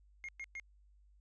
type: tone bursts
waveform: triangle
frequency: 2139 Hz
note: C7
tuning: 38 cents sharp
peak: -40 dBFS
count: 3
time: 0.24-0.598 s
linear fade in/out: 0 ms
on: 46 ms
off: 110 ms
effects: added 50 Hz sine -62 dBFS peak until 1.2 s + resampled to 22050 Hz